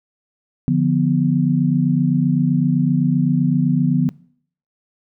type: chord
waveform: sine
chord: B diminished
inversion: first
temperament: equal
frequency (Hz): 146.83 / 174.61 / 246.9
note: D3 / F3 / B3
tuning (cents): 0 / 0 / 0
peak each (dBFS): -18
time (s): 0.68-4.09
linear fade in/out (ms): 0
effects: noise-tail reverb RT60 0.6 s tail -23 dB re dry